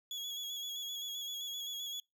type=tone with vibrato; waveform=35% pulse; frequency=3354 Hz; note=G#7; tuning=16 cents sharp; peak=-37 dBFS; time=0.11-2 s; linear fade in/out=2 ms; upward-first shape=square; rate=7.7 Hz; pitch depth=26 cents each way; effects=noise-tail reverb RT60 0.2 s tail -26 dB re dry